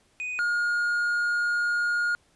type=tone pair in turn; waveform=triangle; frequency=2489 / 1427.3 Hz; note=D#7 / F6; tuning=0 / +37 cents; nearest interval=minor seventh; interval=963 cents; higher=first; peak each=-28 / -21 dBFS; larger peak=second; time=0.2-0.39 / 0.39-2.15 s; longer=second; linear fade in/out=0 ms; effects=pink hiss -64 dBFS RMS until 2.35 s + resampled to 24000 Hz